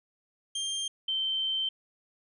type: tone pair in turn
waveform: sawtooth / sine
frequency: 3184 / 3109 Hz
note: G7 / G7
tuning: +26 / -15 cents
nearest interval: unison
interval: 41 cents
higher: first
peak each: -27 dBFS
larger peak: neither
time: 0.55-0.88 / 1.08-1.69 s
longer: second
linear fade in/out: 5 ms
effects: resampled to 24000 Hz